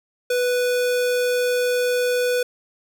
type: tone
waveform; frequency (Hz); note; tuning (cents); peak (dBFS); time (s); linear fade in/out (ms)
square; 493.9; B4; 0; -19; 0.3-2.43; 5
effects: 10-bit